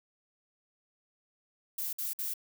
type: noise bursts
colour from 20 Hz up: violet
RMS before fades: -35 dBFS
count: 3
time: 1.78-2.338 s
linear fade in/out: 5 ms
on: 150 ms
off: 54 ms
effects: none